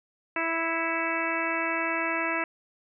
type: harmonic tone with a mistuned harmonic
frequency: 329.6 Hz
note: E4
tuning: in tune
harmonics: 1 / 2 / 3 / 4 / 5 / 6 / 7 / 8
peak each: -34 / -34 / -34 / -34 / -34 / -34 / -34 / -34 dBFS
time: 0.36-2.44 s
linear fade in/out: 2 ms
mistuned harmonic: 7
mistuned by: -40 cents
effects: none